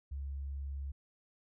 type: tone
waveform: sine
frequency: 69.3 Hz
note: C#2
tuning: in tune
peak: -37 dBFS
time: 0.11-0.92 s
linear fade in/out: 10 ms
effects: none